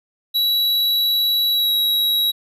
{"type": "tone with pitch glide", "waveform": "square", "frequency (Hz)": [3913, 3864], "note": ["B7", "B7"], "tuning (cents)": [-17, -39], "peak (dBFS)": -16, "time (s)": [0.34, 2.32], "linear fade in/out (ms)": 20, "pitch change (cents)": -22, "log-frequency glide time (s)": [1.51, 1.71], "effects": []}